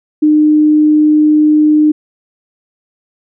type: tone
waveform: sine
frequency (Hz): 303.8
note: D#4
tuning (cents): -41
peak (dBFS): -5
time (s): 0.22-1.92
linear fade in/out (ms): 10
effects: none